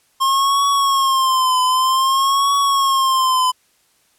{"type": "tone with vibrato", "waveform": "square", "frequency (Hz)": 1067, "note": "C6", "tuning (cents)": 34, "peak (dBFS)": -14, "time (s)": [0.2, 3.52], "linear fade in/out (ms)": 20, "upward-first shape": "triangle", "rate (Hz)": 0.53, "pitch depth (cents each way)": 93, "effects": ["white hiss -59 dBFS RMS until 4.18 s", "low-pass 12000 Hz 12 dB/octave"]}